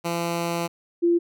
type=tone pair in turn; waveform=10% pulse / sine; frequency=170 / 343.2 Hz; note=F3 / F4; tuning=-46 / -30 cents; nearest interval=octave; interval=1216 cents; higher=second; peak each=-16 dBFS; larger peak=neither; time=0.04-0.68 / 1.02-1.19 s; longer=first; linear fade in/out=20 ms; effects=none